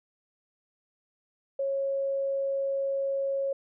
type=tone; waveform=sine; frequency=548 Hz; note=C#5; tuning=20 cents flat; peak=-26 dBFS; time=1.59-3.53 s; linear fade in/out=5 ms; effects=none